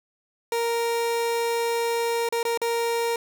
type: tone with dropouts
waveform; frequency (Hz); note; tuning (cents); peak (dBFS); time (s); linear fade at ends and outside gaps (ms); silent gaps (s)
30% pulse; 466.2; A#4; 0; -20; 0.52-3.16; 2; 2.289-2.324 / 2.43-2.451 / 2.575-2.616
effects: none